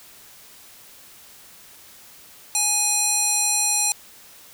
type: tone with band-pass filter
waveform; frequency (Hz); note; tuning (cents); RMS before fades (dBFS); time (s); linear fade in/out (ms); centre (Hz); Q
square; 830.6; G#5; 0; -21; 2.55-3.92; 0; 8100; 2.6
effects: white hiss -47 dBFS RMS until 4.53 s